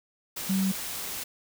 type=tone in noise; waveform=sine; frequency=191.6 Hz; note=G3; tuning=39 cents flat; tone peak=-23 dBFS; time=0.49-0.72 s; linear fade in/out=10 ms; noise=white; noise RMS=-35 dBFS; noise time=0.36-1.24 s; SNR=+9 dB; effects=none